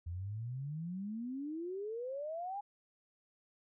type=exponential sweep; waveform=sine; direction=up; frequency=82.41 to 830.6 Hz; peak=-38 dBFS; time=0.06-2.61 s; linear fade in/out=10 ms; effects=none